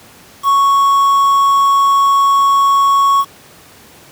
triangle tone with quantisation, 1108.7 Hz, C#6, in tune, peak -6 dBFS, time 0.43-3.25 s, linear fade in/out 50 ms, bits 5, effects pink hiss -41 dBFS RMS until 4.11 s + high-pass 100 Hz 12 dB/octave

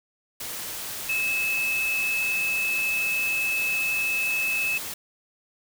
sine tone in noise, 2600 Hz, E7, 24 cents flat, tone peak -23 dBFS, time 1.09-4.78 s, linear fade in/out 5 ms, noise white, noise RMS -34 dBFS, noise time 0.4-4.94 s, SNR +8 dB, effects none

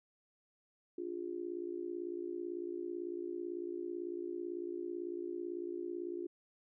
sine tone with amplitude modulation, 350 Hz, F4, 4 cents sharp, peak -34 dBFS, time 0.98-6.27 s, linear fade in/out 5 ms, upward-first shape sine, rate 58 Hz, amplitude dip 90%, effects none

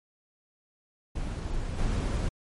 brown noise with level steps, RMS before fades -32 / -27 dBFS, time 1.15-2.29 s, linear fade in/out 10 ms, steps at 1.78 s, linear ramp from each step 5 ms, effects MP3 48 kbps

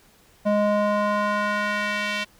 square tone with band-pass filter sweep, 207.6 Hz, G#3, in tune, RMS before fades -23 dBFS, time 0.45-2.25 s, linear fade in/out 20 ms, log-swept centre 540 to 2700 Hz, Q 1.5, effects pink hiss -56 dBFS RMS until 2.39 s

